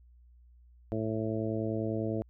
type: harmonic tone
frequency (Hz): 110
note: A2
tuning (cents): 0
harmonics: 1 / 2 / 3 / 4 / 5 / 6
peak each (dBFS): -35 / -36 / -35 / -38 / -39 / -40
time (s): 0.92-2.22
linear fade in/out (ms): 0
effects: added 60 Hz sine -55 dBFS peak until 2.29 s